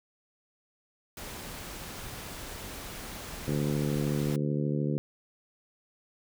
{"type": "noise", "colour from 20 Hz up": "pink", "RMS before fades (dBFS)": -41, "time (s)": [1.17, 4.36], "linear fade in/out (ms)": 2}
{"type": "harmonic tone", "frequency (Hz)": 73.3, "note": "D2", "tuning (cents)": -3, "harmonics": [2, 3, 4, 5, 6, 7], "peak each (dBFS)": [-29, -33, -35, -37, -39, -40], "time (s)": [3.48, 4.98], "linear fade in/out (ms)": 0}
{"effects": []}